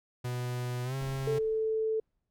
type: tone with pitch glide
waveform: 45% pulse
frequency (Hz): 123.47 to 134.64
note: B2 to C3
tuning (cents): 0 to +50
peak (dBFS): -32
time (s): 0.24-1.39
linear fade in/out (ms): 10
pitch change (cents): +150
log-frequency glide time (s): 0.84-0.95
type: noise with exponential decay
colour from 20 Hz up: brown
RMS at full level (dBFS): -42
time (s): 1.01-2.3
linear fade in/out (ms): 0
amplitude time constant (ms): 280
type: tone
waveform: sine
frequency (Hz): 440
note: A4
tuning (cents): 0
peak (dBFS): -27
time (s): 1.27-2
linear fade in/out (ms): 5
effects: none